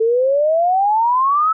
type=exponential sweep; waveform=sine; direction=up; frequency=438.6 to 1318.5 Hz; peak=-12 dBFS; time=0-1.53 s; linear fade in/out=10 ms; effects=none